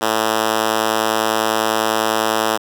5% pulse tone with high-pass filter, 110 Hz, A2, in tune, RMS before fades -18 dBFS, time 0.01-2.58 s, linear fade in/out 20 ms, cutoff 290 Hz, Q 0.64, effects none

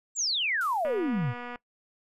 sine exponential sweep, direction down, 7700 to 108.5 Hz, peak -25 dBFS, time 0.15-1.34 s, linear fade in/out 50 ms
blue noise with exponential decay, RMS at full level -43 dBFS, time 0.61-1.21 s, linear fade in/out 1 ms, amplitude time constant 130 ms
click train, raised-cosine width 0.5 ms, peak -25 dBFS, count 173, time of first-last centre 0.85-1.558 s, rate 243 Hz
effects noise-tail reverb RT60 0.1 s tail -21 dB re dry + resampled to 32000 Hz

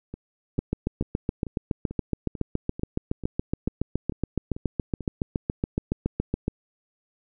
two click trains, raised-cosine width 3 ms, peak -11 / -22 dBFS, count 43 / 12, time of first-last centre 0.59-6.481 / 0.14-5.007 s, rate 7.13 / 2.26 Hz, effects none

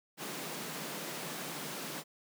pink high-pass noise, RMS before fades -41 dBFS, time 0.17-2.04 s, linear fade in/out 50 ms, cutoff 140 Hz, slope 96 dB/octave, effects none

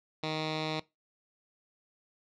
10% pulse tone with low-pass filter, 156.3 Hz, D#3, 8 cents sharp, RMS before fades -34 dBFS, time 0.23-0.8 s, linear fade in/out 5 ms, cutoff 4000 Hz, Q 3, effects noise-tail reverb RT60 0.2 s tail -20 dB re dry

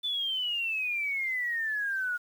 sine exponential sweep, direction down, 3520 to 1428 Hz, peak -28 dBFS, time 0.03-2.18 s, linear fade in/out 20 ms, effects 9-bit

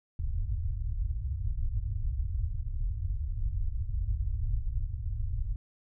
pink low-pass noise, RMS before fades -31 dBFS, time 0.19-5.56 s, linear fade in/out 2 ms, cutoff 110 Hz, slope 48 dB/octave, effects none

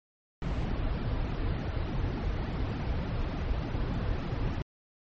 brown noise with flanger, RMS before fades -31 dBFS, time 0.42-4.62 s, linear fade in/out 0 ms, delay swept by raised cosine 1.8 to 5.6 ms, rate 3.4 Hz, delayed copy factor -0.6, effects low-pass 4000 Hz 12 dB/octave + MP3 32 kbps

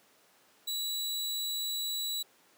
sawtooth tone, 3927 Hz, B7, 11 cents flat, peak -29 dBFS, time 0.67-2.23 s, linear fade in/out 10 ms, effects pink hiss -63 dBFS RMS until 2.57 s + high-pass 300 Hz 12 dB/octave

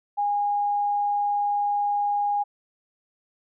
sine tone, 819 Hz, G#5, 24 cents flat, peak -21 dBFS, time 0.17-2.44 s, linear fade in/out 20 ms, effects none

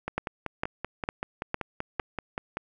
two click trains, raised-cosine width 0.5 ms, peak -12 / -16 dBFS, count 5 / 14, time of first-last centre 0.18-1.998 / 0.08-2.57 s, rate 2.2 / 5.22 Hz, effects none

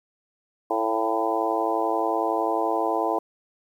harmonic tone with a mistuned harmonic, 111.2 Hz, A2, 19 cents sharp, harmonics 3 / 4 / 5 / 6 / 7 / 8 / 9, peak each -29 / -29 / -31 / -28 / -28 / -31 / -30 dBFS, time 0.7-3.19 s, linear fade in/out 5 ms, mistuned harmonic 6, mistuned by +32 cents, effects 9-bit

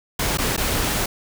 pink noise with dropouts, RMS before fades -22 dBFS, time 0.19-1.06 s, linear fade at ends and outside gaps 5 ms, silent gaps 0.374-0.384 / 0.565-0.576 s, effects none

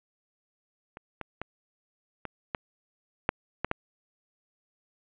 clicks, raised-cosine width 0.5 ms, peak -27 / -20 / -19 / -20 / -14 / -7 / -12 / -11 dBFS, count 8, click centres 0.971 / 1.213 / 1.416 / 2.253 / 2.548 / 3.291 / 3.646 / 3.714 s, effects resampled to 8000 Hz + 8-bit

